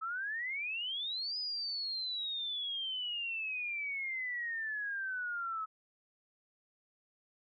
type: exponential two-way sweep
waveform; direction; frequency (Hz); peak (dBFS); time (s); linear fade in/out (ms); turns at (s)
sine; up then down; 1281 to 5020 to 1281; -35; 0.01-5.66; 20; 1.38
effects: none